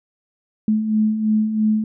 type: beating tone pair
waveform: sine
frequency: 213.3 / 216.3 Hz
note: G#3 / A3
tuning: +46 / -29 cents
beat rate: 3 Hz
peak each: -24 / -16 dBFS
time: 0.68-1.84 s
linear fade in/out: 2 ms
effects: none